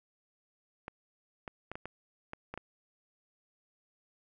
clicks, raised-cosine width 0.5 ms, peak -25 dBFS, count 8, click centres 0.881 / 1.478 / 1.716 / 1.755 / 1.856 / 2.334 / 2.54 / 2.576 s, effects none

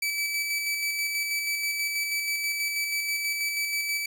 sawtooth tone with tremolo, 2303 Hz, D7, 34 cents flat, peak -22 dBFS, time 0.02-4.06 s, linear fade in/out 5 ms, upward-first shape square, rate 6.2 Hz, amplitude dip 30%, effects none

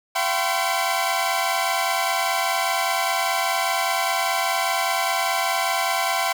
sawtooth tone cluster, 680 / 769 / 1015 / 1080 / 2282 Hz, F5 / G5 / B5 / C#6 / C#7, -46 / -33 / +47 / -45 / +50 cents, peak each -22 / -21 / -23 / -27 / -28 dBFS, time 0.15-6.33 s, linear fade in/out 10 ms, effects none

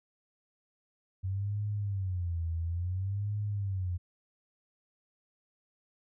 sine tone with vibrato, 92.8 Hz, F#2, 6 cents sharp, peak -30 dBFS, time 1.23-3.98 s, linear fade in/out 20 ms, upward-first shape sine, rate 0.58 Hz, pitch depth 200 cents each way, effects none

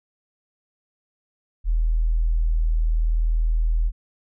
sine tone, 40.32 Hz, E1, 38 cents flat, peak -17 dBFS, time 1.64-3.92 s, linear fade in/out 50 ms, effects none

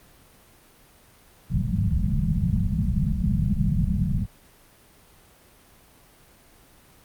white low-pass noise, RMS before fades -23 dBFS, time 1.49-4.27 s, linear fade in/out 50 ms, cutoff 210 Hz, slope 96 dB/octave, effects pink hiss -54 dBFS RMS until 7.04 s + Opus 32 kbps

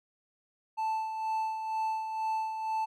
triangle tone with tremolo, 880 Hz, A5, in tune, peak -26 dBFS, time 0.77-2.86 s, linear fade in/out 20 ms, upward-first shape sine, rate 2.1 Hz, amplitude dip 50%, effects none

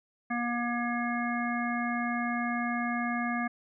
harmonic tone, 239.1 Hz, A#3, 44 cents sharp, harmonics 1 / 3 / 5 / 7 / 9, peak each -31 / -35 / -37 / -36 / -38 dBFS, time 0.3-3.48 s, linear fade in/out 10 ms, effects none

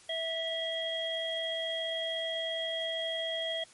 harmonic tone, 654 Hz, E5, 14 cents flat, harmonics 1 / 3 / 5, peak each -35 / -40 / -34 dBFS, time 0.09-3.64 s, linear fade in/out 5 ms, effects white hiss -57 dBFS RMS until 3.73 s + MP3 48 kbps

